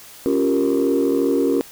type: chord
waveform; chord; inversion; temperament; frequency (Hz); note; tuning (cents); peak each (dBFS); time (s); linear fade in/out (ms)
sine; G half-diminished seventh; second; equal; 277.2 / 349.2 / 392 / 466.2; Db4 / F4 / G4 / Bb4; 0 / 0 / 0 / 0; -18 / -21 / -21 / -20; 0.26-1.61; 0
effects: tanh soft clip ceiling -10 dBFS + white hiss -42 dBFS RMS until 1.71 s